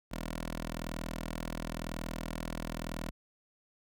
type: tone with notch filter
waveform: 10% pulse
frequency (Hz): 40.98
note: E1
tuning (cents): -9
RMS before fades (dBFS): -39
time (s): 0.11-3.11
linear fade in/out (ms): 10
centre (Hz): 96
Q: 0.65
effects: none